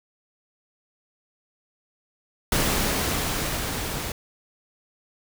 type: noise with level ramp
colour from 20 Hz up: pink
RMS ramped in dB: -22 to -31 dBFS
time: 2.52-4.12 s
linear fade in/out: 2 ms
effects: none